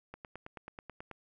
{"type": "click train", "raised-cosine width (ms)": 0.5, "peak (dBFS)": -29, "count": 10, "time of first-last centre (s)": [0.14, 1.113], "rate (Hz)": 9.25, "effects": []}